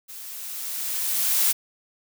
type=noise with level ramp; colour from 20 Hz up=blue; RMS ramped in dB=-40 to -19 dBFS; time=0.08-1.53 s; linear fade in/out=20 ms; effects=none